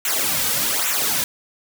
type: noise with flanger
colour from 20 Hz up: white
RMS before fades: -21 dBFS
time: 0.05-1.24 s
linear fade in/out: 2 ms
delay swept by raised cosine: 0.2 to 2.9 ms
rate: 1.2 Hz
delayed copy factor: -0.8
effects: none